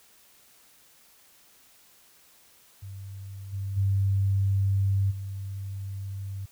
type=tone with level steps; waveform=sine; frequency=98 Hz; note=G2; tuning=in tune; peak=-37 / -29 / -21 / -32 dBFS; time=2.82-6.46 s; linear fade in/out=10 ms; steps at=3.52 / 3.76 / 5.1 s; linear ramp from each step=20 ms; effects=white hiss -58 dBFS RMS until 6.51 s